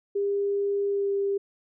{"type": "tone with pitch glide", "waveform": "sine", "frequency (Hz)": [401.7, 397.8], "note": ["G4", "G4"], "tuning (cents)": [42, 25], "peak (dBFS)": -23, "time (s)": [0.15, 1.38], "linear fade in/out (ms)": 10, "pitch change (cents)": -17, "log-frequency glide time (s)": [0.88, 1.12], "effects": []}